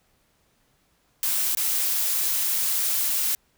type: noise with dropouts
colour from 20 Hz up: blue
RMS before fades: -24 dBFS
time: 1.23-3.35 s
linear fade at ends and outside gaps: 1 ms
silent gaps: 1.55-1.571 s
effects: pink hiss -66 dBFS RMS until 3.57 s